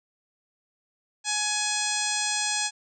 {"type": "harmonic tone", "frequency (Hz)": 840, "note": "G#5", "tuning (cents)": 19, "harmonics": [1, 2, 3, 4, 5, 6, 7, 8, 9, 10], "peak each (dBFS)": [-34, -34, -34, -34, -34, -34, -34, -34, -34, -34], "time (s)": [1.24, 2.71], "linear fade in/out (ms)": 50, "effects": []}